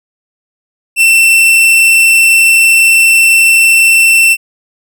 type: tone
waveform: 45% pulse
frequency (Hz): 2687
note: E7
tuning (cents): +33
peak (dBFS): -4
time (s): 0.96-4.37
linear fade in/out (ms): 50
effects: none